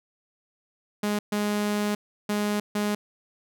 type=tone bursts at uneven times; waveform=sawtooth; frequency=207.7 Hz; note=G#3; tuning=in tune; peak=-20 dBFS; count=4; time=1.03-1.19 / 1.32-1.95 / 2.29-2.6 / 2.75-2.95 s; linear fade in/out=5 ms; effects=none